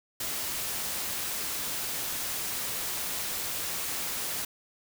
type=noise; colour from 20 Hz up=white; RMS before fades=-33 dBFS; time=0.2-4.45 s; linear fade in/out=5 ms; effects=none